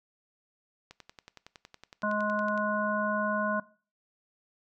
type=click train; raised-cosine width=0.2 ms; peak=-29 dBFS; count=19; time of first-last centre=0.91-2.577 s; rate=10.8 Hz
type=harmonic tone; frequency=209.8 Hz; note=G#3; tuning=18 cents sharp; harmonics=1 / 3 / 5 / 7; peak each=-32 / -32 / -32 / -32 dBFS; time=2.03-3.6 s; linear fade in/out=5 ms
effects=noise-tail reverb RT60 0.4 s tail -20 dB re dry